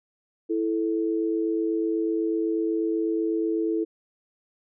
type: tone pair together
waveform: sine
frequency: 329.6 / 437.7 Hz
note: E4 / A4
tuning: 0 / -9 cents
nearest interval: perfect fourth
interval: 491 cents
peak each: -24 / -27 dBFS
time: 0.49-3.85 s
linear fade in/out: 20 ms
effects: none